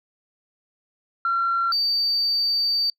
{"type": "tone pair in turn", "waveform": "sine", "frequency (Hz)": [1366, 4616], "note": ["F6", "D8"], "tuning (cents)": [-39, -31], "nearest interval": "octave + major sixth", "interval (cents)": 2108, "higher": "second", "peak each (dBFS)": -18, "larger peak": "neither", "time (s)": [[1.25, 1.72], [1.72, 2.9]], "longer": "second", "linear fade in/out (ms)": 2, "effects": ["noise-tail reverb RT60 0.1 s tail -26 dB re dry", "tanh soft clip ceiling -15 dBFS"]}